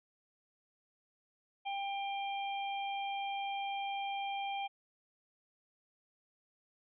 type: harmonic tone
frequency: 794 Hz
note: G5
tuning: 22 cents sharp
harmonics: 1 / 3 / 4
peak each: -36 / -44 / -46 dBFS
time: 1.65-4.68 s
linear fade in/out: 20 ms
effects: none